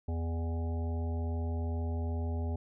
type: harmonic tone with a mistuned harmonic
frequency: 82.41 Hz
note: E2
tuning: in tune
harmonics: 1 / 3 / 5 / 7 / 9 / 10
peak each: -31 / -41 / -45 / -48 / -50 / -51 dBFS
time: 0.08-2.56 s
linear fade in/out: 5 ms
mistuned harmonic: 7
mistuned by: +49 cents
effects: none